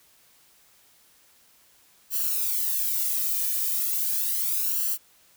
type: noise with flanger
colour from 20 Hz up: violet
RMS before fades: -26 dBFS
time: 2.1-4.98 s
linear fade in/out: 50 ms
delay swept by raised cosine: 0.68 to 1.68 ms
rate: 0.36 Hz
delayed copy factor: +0.9
effects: white hiss -59 dBFS RMS until 5.36 s